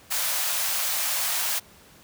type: high-pass noise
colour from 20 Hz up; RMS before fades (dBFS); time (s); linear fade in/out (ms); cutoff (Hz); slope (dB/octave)
white; -26; 0.1-1.6; 20; 570; 48
effects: pink hiss -52 dBFS RMS until 2.03 s + high-pass 60 Hz 12 dB/octave